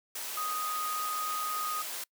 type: tone in noise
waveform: sine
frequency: 1244.5 Hz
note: D#6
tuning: in tune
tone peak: -32 dBFS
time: 0.37-1.82 s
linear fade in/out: 5 ms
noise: white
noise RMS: -38 dBFS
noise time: 0.15-2.04 s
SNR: +3 dB
effects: noise-tail reverb RT60 0.1 s tail -25 dB re dry + high-pass 400 Hz 12 dB/octave